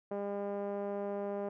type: tone with low-pass filter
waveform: 5% pulse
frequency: 201.6 Hz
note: G3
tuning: 49 cents sharp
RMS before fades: -37 dBFS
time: 0.11-1.49 s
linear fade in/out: 5 ms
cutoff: 550 Hz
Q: 1.9
effects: none